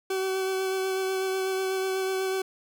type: tone with vibrato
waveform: 40% pulse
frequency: 380.1 Hz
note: F#4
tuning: 47 cents sharp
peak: -25 dBFS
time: 0.1-2.42 s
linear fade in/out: 5 ms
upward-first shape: sine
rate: 8.1 Hz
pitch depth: 13 cents each way
effects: none